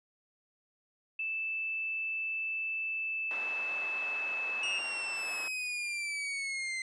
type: tone with pitch glide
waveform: sine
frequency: 2637 to 2616 Hz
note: E7 to E7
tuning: 0 to -14 cents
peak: -32 dBFS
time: 1.19-4.79 s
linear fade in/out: 5 ms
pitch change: -14 cents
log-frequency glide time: 2.87-4.38 s
type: band-pass noise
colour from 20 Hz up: pink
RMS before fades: -46 dBFS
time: 3.31-5.48 s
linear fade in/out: 0 ms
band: 690 to 2100 Hz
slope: 12 dB/octave
type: linear sweep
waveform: 40% pulse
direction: down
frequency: 2844 to 2063 Hz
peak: -33 dBFS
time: 4.63-6.82 s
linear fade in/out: 2 ms
effects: resampled to 22050 Hz